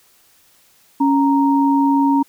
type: tone pair together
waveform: sine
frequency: 277.2 / 931.4 Hz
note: C#4 / A#5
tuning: 0 / -2 cents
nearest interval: octave + major sixth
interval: 2098 cents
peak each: -13 / -17 dBFS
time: 1-2.23 s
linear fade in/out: 10 ms
effects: white hiss -54 dBFS RMS until 2.28 s